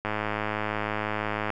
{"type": "click train", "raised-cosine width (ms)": 0.5, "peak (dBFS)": -13, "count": 155, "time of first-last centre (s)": [0.05, 1.503], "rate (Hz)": 106, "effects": []}